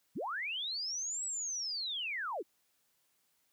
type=linear two-way sweep; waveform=sine; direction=up then down; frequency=106.3 to 7910 to 264.5 Hz; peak=-35 dBFS; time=0.15-2.43 s; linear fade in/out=20 ms; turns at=1.25 s; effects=white hiss -75 dBFS RMS until 3.52 s + high-pass 60 Hz 12 dB/octave